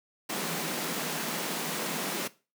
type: high-pass noise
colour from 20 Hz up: pink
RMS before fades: -33 dBFS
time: 0.29-2.28 s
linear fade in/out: 10 ms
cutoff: 150 Hz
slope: 96 dB/octave
effects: noise-tail reverb RT60 0.3 s tail -18 dB re dry